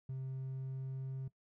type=tone with pitch glide; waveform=triangle; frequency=132 to 132.84 Hz; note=C3 to C3; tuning=+16 to +27 cents; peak=-36 dBFS; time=0.09-1.28 s; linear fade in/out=5 ms; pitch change=+11 cents; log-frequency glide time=0.19-1.16 s; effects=noise-tail reverb RT60 0.1 s tail -19 dB re dry + tanh soft clip ceiling -33 dBFS